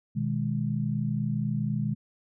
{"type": "chord", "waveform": "sine", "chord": "G# minor", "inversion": "first", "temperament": "equal", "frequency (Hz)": [123.47, 155.56, 207.7], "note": ["B2", "D#3", "G#3"], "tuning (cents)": [0, 0, 0], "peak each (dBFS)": -30, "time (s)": [0.15, 1.95], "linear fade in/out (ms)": 20, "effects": []}